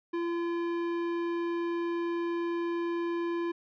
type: tone with tanh clipping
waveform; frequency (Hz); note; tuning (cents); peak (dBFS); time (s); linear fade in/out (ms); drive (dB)
sine; 341.1; F4; -41; -31; 0.13-3.52; 10; 15
effects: none